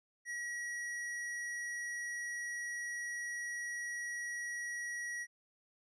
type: tone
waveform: square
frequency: 1915 Hz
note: A#6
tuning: 46 cents sharp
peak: -39 dBFS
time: 0.25-5.27 s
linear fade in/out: 50 ms
effects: resampled to 22050 Hz